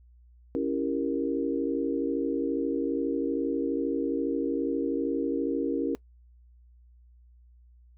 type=chord; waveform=sine; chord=C# diminished seventh; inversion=none; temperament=equal; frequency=277.2 / 329.6 / 392 / 466.2 Hz; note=C#4 / E4 / G4 / Bb4; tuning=0 / 0 / 0 / 0 cents; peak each=-29 / -31 / -34 / -31 dBFS; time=0.55-5.95 s; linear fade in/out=0 ms; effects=noise-tail reverb RT60 0.1 s tail -21 dB re dry + added 60 Hz sine -53 dBFS peak until 7.97 s